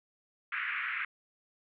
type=band-pass noise; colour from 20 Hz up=white; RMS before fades=-35 dBFS; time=0.52-1.05 s; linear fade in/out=5 ms; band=1300 to 2400 Hz; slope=48 dB/octave; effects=none